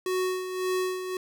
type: tone with tremolo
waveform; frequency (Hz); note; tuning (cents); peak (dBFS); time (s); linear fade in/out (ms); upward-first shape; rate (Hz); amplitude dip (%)
square; 370; F#4; 0; -25; 0.06-1.17; 2; sine; 1.8; 60
effects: none